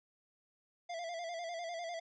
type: tone with vibrato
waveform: square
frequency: 680 Hz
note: F5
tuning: 46 cents flat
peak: -40 dBFS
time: 0.89-2 s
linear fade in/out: 10 ms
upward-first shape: square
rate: 10 Hz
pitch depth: 54 cents each way
effects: resampled to 16000 Hz